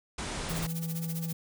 pink low-pass noise, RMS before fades -36 dBFS, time 0.18-0.67 s, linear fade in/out 5 ms, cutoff 10000 Hz, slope 96 dB/octave
blue noise with tremolo, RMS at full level -38 dBFS, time 0.49-1.33 s, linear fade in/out 5 ms, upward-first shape sine, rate 15 Hz, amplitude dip 85%
triangle tone with vibrato, 164.4 Hz, E3, 4 cents flat, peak -30 dBFS, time 0.5-1.33 s, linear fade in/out 5 ms, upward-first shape square, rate 4.5 Hz, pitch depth 8 cents each way
effects none

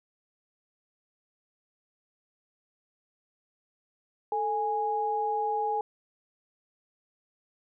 sine tone pair together, 440 / 828.3 Hz, A4 / G#5, 0 / -5 cents, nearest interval major seventh, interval 1095 cents, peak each -32 / -27 dBFS, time 4.32-5.81 s, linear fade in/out 2 ms, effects none

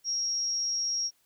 sine tone with amplitude modulation, 5600 Hz, F8, 4 cents sharp, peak -25 dBFS, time 0.04-1.11 s, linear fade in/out 50 ms, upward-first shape sine, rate 216 Hz, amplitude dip 45%, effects white hiss -69 dBFS RMS until 1.25 s

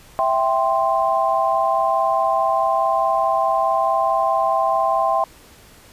sine chord, C major, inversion first, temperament equal, 659.3 / 784 / 1046.5 Hz, E5 / G5 / C6, 0 / 0 / 0 cents, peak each -20 dBFS, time 0.19-5.24 s, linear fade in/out 0 ms, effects pink hiss -47 dBFS RMS until 5.92 s + resampled to 32000 Hz

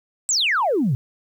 sine exponential sweep, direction down, 8140 to 114 Hz, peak -16 dBFS, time 0.29-0.95 s, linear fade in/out 0 ms, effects tanh soft clip ceiling -12 dBFS + 9-bit

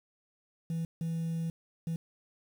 sine tone bursts at uneven times, 164.81 Hz, E3, in tune, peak -28 dBFS, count 3, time 0.7-0.85 / 1.01-1.5 / 1.87-1.96 s, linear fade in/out 2 ms, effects tanh soft clip ceiling -30 dBFS + 9-bit

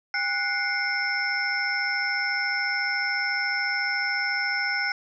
sine tone cluster, 804 / 1473 / 2107 / 2241 / 5310 Hz, G5 / F#6 / C7 / C#7 / E8, +44 / -8 / +12 / +18 / +12 cents, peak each -34 / -27 / -28 / -36 / -32 dBFS, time 0.14-4.92 s, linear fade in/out 2 ms, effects none

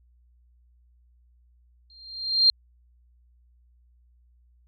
sine tone with exponential growth, 4188 Hz, C8, 1 cent sharp, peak -12 dBFS, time 1.9-2.5 s, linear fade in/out 1 ms, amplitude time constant 130 ms, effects added 60 Hz sine -57 dBFS peak until 4.67 s

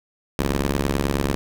10% pulse ring-modulated tone, 69.3 Hz, C#2, in tune, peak -9 dBFS, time 0.39-1.35 s, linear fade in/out 0 ms, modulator 114 Hz, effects none

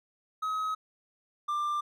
triangle tone pair in turn, 1273 / 1187.5 Hz, D#6 / D6, +39 / +19 cents, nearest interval minor second, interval 120 cents, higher first, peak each -27 / -26 dBFS, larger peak second, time 0.42-0.75 / 1.48-1.81 s, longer neither, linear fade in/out 10 ms, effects none

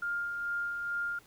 sine tone with tremolo, 1405 Hz, F6, 10 cents sharp, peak -30 dBFS, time 0.02-1.19 s, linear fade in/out 5 ms, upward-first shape sine, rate 2.3 Hz, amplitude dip 35%, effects pink hiss -60 dBFS RMS until 1.26 s

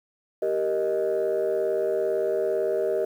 sine chord, Eb major, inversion first, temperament just, 388.9 / 466.7 / 622.3 Hz, G4 / Bb4 / Eb5, -14 / +2 / 0 cents, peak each -25 / -26 / -25 dBFS, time 0.42-3.05 s, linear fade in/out 5 ms, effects tanh soft clip ceiling -17 dBFS + 9-bit

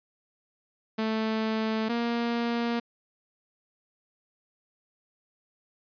sawtooth tone pair in turn, 220 / 235.3 Hz, A3 / A#3, 0 / +16 cents, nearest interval minor second, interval 116 cents, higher second, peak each -22 dBFS, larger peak neither, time 0.98-1.89 / 1.89-2.8 s, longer neither, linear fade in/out 10 ms, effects resampled to 11025 Hz

